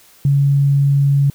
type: tone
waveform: sine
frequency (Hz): 140.3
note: C#3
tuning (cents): +21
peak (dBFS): -10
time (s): 0.25-1.3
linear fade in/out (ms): 2
effects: white hiss -48 dBFS RMS until 1.34 s